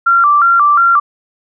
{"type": "tone with vibrato", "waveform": "sine", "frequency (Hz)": 1269, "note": "D#6", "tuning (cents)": 34, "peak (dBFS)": -6, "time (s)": [0.06, 1], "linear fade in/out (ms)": 10, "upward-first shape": "square", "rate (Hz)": 2.8, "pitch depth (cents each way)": 140, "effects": []}